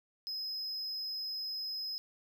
triangle tone, 5090 Hz, D#8, 39 cents sharp, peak -35 dBFS, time 0.27-1.98 s, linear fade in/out 0 ms, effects none

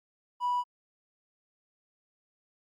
triangle tone, 981 Hz, B5, 12 cents flat, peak -23 dBFS, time 0.4-0.64 s, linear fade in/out 50 ms, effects tanh soft clip ceiling -22 dBFS + Opus 48 kbps

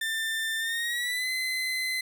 30% pulse tone with pitch glide, 1788 to 2042 Hz, A6 to C7, +27 to -43 cents, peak -25 dBFS, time 0.01-2.01 s, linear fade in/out 5 ms, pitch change +230 cents, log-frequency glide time 0.59-1.3 s, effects none

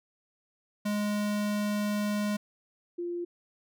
square / sine tone pair in turn, 207.7 / 347.8 Hz, G#3 / F4, 0 / -7 cents, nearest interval major sixth, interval 893 cents, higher second, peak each -28 / -31 dBFS, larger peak first, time 0.85-2.37 / 2.98-3.25 s, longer first, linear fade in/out 10 ms, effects none

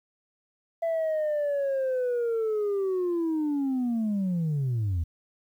sine linear sweep, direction down, 670 to 77.9 Hz, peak -22 dBFS, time 0.82-5.04 s, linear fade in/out 10 ms, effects tanh soft clip ceiling -23 dBFS + 10-bit

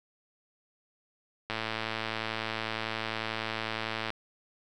click train, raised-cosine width 0.3 ms, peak -16 dBFS, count 290, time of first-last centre 1.5-4.104 s, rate 111 Hz, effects none

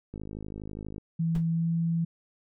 click train, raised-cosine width 3 ms, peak -26 dBFS, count 45, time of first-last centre 0.14-0.981 s, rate 52.3 Hz
sine tone with pitch glide, 164.81 to 166.63 Hz, E3 to E3, 0 to +19 cents, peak -24 dBFS, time 1.19-2.05 s, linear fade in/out 10 ms, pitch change +19 cents, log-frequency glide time 1.47-1.7 s
brown noise with exponential decay, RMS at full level -31 dBFS, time 1.35-1.47 s, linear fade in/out 1 ms, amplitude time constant 24 ms
effects none

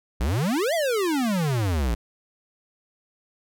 square exponential two-way sweep, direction up then down, 53.4 to 698.5 to 53.4 Hz, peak -22 dBFS, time 0.2-1.95 s, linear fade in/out 10 ms, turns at 0.74 s, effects none

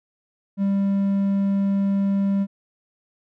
triangle tone, 197.5 Hz, G3, 13 cents sharp, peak -16 dBFS, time 0.57-2.47 s, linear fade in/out 50 ms, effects none

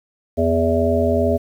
harmonic tone with a mistuned harmonic, 82.41 Hz, E2, in tune, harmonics 1 / 3 / 5 / 7 / 8, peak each -21 / -21 / -21 / -21 / -21 dBFS, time 0.37-1.38 s, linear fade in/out 20 ms, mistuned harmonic 1, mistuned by +59 cents, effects 8-bit

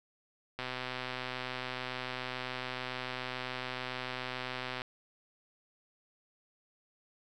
click train, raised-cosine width 0.3 ms, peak -21 dBFS, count 538, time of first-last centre 0.59-4.818 s, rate 127 Hz, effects none

